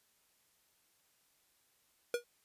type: tone with exponential decay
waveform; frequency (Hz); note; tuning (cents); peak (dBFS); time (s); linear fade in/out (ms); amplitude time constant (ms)
square; 480.1; B4; -49; -28; 2.14-2.24; 2; 21
effects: white hiss -73 dBFS RMS until 2.44 s + resampled to 32000 Hz